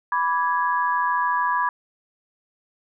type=chord; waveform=sine; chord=G# diminished; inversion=first; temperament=equal with one note detuned; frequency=987.8 / 1161.2 / 1661.2 Hz; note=B5 / D6 / G#6; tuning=0 / -20 / 0 cents; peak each=-21 / -26 / -26 dBFS; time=0.12-1.69 s; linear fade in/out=2 ms; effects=none